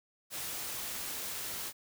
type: noise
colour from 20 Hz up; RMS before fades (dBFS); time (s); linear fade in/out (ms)
white; -39; 0.3-1.73; 50
effects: none